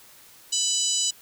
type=harmonic tone; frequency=993 Hz; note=B5; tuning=9 cents sharp; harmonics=3 / 4 / 5 / 6 / 7 / 8; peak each=-29 / -30 / -31 / -31 / -27 / -28 dBFS; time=0.52-1.11 s; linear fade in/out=10 ms; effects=white hiss -51 dBFS RMS until 1.21 s